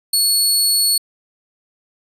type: tone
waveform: 20% pulse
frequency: 4394 Hz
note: C#8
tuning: 16 cents flat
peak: -7 dBFS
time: 0.13-0.98 s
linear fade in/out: 5 ms
effects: resampled to 32000 Hz